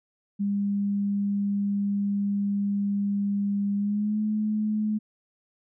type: tone with pitch glide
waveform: sine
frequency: 201.4 to 213.4 Hz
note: G3 to G#3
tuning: +47 to +47 cents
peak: -23 dBFS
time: 0.39-4.99 s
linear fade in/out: 20 ms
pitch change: +100 cents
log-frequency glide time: 3.76-4.19 s
effects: none